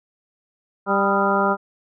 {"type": "harmonic tone with a mistuned harmonic", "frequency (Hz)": 197.6, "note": "G3", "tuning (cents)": 14, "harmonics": [1, 2, 3, 4, 5, 6, 7], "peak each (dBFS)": [-24, -24, -24, -24, -24, -24, -24], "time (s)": [0.86, 1.57], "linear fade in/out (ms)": 50, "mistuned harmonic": 6, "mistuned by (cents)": 76, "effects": []}